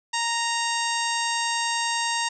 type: harmonic tone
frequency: 930 Hz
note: A#5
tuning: 4 cents flat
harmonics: 1 / 2 / 3 / 4 / 5 / 6 / 7 / 8 / 9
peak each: -27 / -30 / -32 / -33 / -34 / -35 / -35 / -36 / -37 dBFS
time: 0.13-2.29 s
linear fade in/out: 10 ms
effects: none